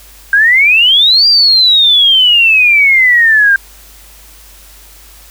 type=exponential two-way sweep; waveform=sine; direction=up then down; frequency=1577 to 4800 to 1577 Hz; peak=-4 dBFS; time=0.33-3.56 s; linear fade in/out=2 ms; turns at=1.27 s; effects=added 50 Hz sine -39 dBFS peak until 5.3 s + white hiss -39 dBFS RMS until 5.3 s